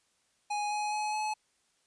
square tone with pitch steps, 830.6 / 838.8 / 847.1 / 855.4 Hz, G#5 / G#5 / G#5 / A5, 0 / +17 / +34 / -49 cents, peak -31 dBFS, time 0.5-1.34 s, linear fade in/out 10 ms, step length 210 ms, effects white hiss -72 dBFS RMS until 1.86 s + resampled to 22050 Hz

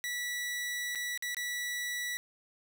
sawtooth tone with dropouts, 1950 Hz, B6, 23 cents flat, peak -30 dBFS, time 0.04-2.17 s, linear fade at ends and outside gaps 0 ms, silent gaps 0.95-0.956 / 1.176-1.224 / 1.346-1.368 s, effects none

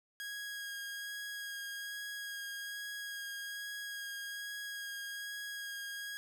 sawtooth tone with vibrato, 1643 Hz, G#6, 19 cents flat, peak -37 dBFS, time 0.2-6.17 s, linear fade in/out 0 ms, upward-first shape sine, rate 1.2 Hz, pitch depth 13 cents each way, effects none

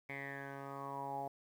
10% pulse tone with low-pass filter sweep, 138.59 Hz, C#3, in tune, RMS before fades -44 dBFS, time 0.09-1.28 s, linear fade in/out 5 ms, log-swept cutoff 2200 to 750 Hz, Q 8.7, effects 11-bit

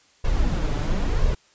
brown noise with flanger, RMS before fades -21 dBFS, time 0.24-1.35 s, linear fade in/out 10 ms, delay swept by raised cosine 1.8 to 7 ms, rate 0.98 Hz, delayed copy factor +0.55, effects white hiss -58 dBFS RMS until 1.54 s + resampled to 16000 Hz

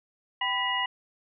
sine tone cluster, 778 / 999 / 1962 / 2873 Hz, G5 / B5 / B6 / F7, -13 / +20 / -12 / +48 cents, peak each -35 / -30 / -30 / -30 dBFS, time 0.41-0.86 s, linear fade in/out 5 ms, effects none

